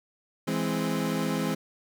30% pulse chord, E augmented, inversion none, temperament equal, 164.81 / 207.7 / 261.6 Hz, E3 / G#3 / B#3, 0 / 0 / 0 cents, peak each -28 dBFS, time 0.47-1.55 s, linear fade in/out 10 ms, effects none

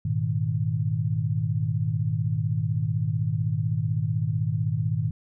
sine chord, Ab suspended second, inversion none, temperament equal with one note detuned, 103.83 / 119.61 / 155.56 Hz, Ab2 / Bb2 / Eb3, 0 / +45 / 0 cents, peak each -27 dBFS, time 0.05-5.11 s, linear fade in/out 5 ms, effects none

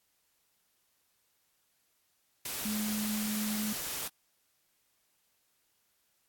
sine tone in noise, 212.8 Hz, G#3, 42 cents sharp, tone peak -32 dBFS, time 2.65-3.73 s, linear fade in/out 5 ms, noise white, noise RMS -37 dBFS, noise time 2.45-4.08 s, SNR +2 dB, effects white hiss -74 dBFS RMS until 6.28 s + AAC 64 kbps

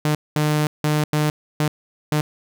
sawtooth tone bursts at uneven times, 151.1 Hz, D3, 50 cents sharp, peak -13 dBFS, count 6, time 0.05-0.15 / 0.36-0.67 / 0.84-1.04 / 1.13-1.3 / 1.6-1.68 / 2.12-2.21 s, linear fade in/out 2 ms, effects none

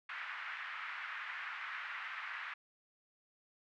white band-pass noise, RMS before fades -44 dBFS, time 0.09-2.54 s, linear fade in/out 5 ms, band 1200 to 2100 Hz, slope 24 dB/octave, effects none

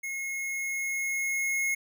square tone with level ramp, 2165 Hz, C#7, 41 cents flat, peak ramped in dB -33 to -26 dBFS, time 0.03-1.75 s, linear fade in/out 10 ms, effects none

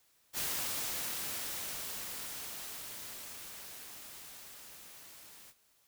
white noise with level ramp, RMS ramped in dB -35 to -55 dBFS, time 0.33-5.54 s, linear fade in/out 50 ms, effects white hiss -70 dBFS RMS until 5.87 s

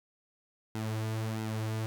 sawtooth tone with flanger, 110 Hz, A2, in tune, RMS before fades -34 dBFS, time 0.75-1.86 s, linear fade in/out 0 ms, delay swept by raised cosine 1.7 to 5.4 ms, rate 1.5 Hz, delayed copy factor -0.6, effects none

